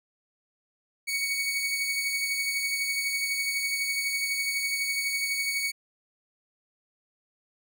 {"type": "beating tone pair", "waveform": "sawtooth", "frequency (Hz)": [2233, 2245], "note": ["C#7", "C#7"], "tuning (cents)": [12, 21], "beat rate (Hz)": 12, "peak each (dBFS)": [-24, -32], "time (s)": [1.07, 5.72], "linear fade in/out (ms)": 20, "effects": []}